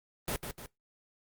pink noise with echo, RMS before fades -33 dBFS, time 0.28-0.36 s, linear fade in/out 0 ms, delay 150 ms, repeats 2, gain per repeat -6 dB, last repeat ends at 0.66 s, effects noise-tail reverb RT60 0.2 s tail -25 dB re dry + Opus 24 kbps

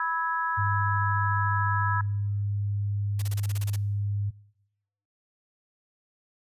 sine chord, E major, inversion second, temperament equal with one note detuned, 987.8 / 1303.4 / 1661.2 Hz, B5 / E6 / G#6, 0 / -20 / 0 cents, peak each -29 / -30 / -30 dBFS, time 0-2.01 s, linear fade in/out 2 ms
sine tone, 101.7 Hz, G#2, 36 cents flat, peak -25 dBFS, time 0.57-4.31 s, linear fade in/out 20 ms
white noise bursts, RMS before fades -38 dBFS, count 10, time 3.19-3.761 s, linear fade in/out 5 ms, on 31 ms, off 29 ms
effects noise-tail reverb RT60 0.9 s tail -24 dB re dry + resampled to 32000 Hz

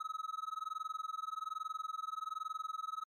triangle tone with amplitude modulation, 1282 Hz, E6, 49 cents flat, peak -33 dBFS, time 0-3.04 s, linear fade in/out 10 ms, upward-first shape sine, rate 21.2 Hz, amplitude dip 100%, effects MP3 64 kbps

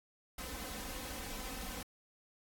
pink noise with comb filter, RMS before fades -43 dBFS, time 0.38-1.83 s, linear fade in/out 5 ms, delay 3.9 ms, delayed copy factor +0.9, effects AAC 64 kbps

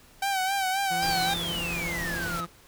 sawtooth tone with vibrato, 770 Hz, G5, 31 cents flat, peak -21 dBFS, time 0.22-1.34 s, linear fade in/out 5 ms, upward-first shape sine, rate 3.8 Hz, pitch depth 59 cents each way
sawtooth tone, 170.6 Hz, F3, 40 cents flat, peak -31 dBFS, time 0.9-2.47 s, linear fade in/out 20 ms
pink noise, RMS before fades -36 dBFS, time 1.02-2.41 s, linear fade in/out 10 ms
triangle exponential sweep, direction down, 4978 to 1244.5 Hz, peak -29 dBFS, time 1.02-2.45 s, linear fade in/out 5 ms
effects pink hiss -55 dBFS RMS until 2.67 s

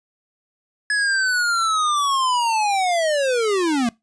square linear sweep, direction down, 1700 to 223.5 Hz, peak -18 dBFS, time 0.9-3.89 s, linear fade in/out 2 ms, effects noise-tail reverb RT60 0.2 s tail -24 dB re dry + resampled to 22050 Hz

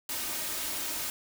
white noise with comb filter, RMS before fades -34 dBFS, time 0.09-1.1 s, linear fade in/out 2 ms, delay 3.2 ms, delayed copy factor +0.5, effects none

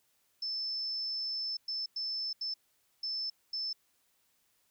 sine tone bursts at uneven times, 5274 Hz, E8, in tune, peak -33 dBFS, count 6, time 0.42-1.57 / 1.68-1.86 / 1.96-2.33 / 2.41-2.54 / 3.03-3.3 / 3.53-3.73 s, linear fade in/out 5 ms, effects white hiss -73 dBFS RMS until 4.7 s

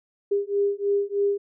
sine beating tone pair, 401.4 / 404.6 Hz, G4 / G#4, +41 / -45 cents, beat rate 3.2 Hz, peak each -24 dBFS, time 0.31-1.38 s, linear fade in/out 10 ms, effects none

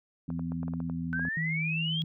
harmonic tone, 83.7 Hz, E2, 27 cents sharp, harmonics 1 / 2 / 3, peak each -42 / -33 / -35 dBFS, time 0.28-1.29 s, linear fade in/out 5 ms
clicks, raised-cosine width 1 ms, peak -29 dBFS, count 10, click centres 0.303 / 0.394 / 0.52 / 0.631 / 0.681 / 0.737 / 0.803 / 0.898 / 1.195 / 1.252 s
sine exponential sweep, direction up, 1508 to 3322 Hz, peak -30 dBFS, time 1.13-2.02 s, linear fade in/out 0 ms
sine tone with vibrato, 160.2 Hz, E3, 49 cents flat, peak -30 dBFS, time 1.37-2.04 s, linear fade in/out 2 ms, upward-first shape triangle, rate 2.7 Hz, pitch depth 10 cents each way
effects none

